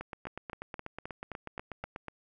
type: two click trains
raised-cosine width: 0.5 ms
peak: -24 / -24 dBFS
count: 7 / 18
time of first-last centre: 0.27-1.841 / 0.01-2.083 s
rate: 3.82 / 8.2 Hz
effects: none